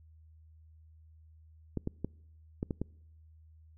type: clicks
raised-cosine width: 3 ms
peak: -20 dBFS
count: 6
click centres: 1.773 / 1.874 / 2.046 / 2.629 / 2.708 / 2.816 s
effects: noise-tail reverb RT60 0.8 s tail -26 dB re dry + added 79 Hz sine -55 dBFS peak until 3.77 s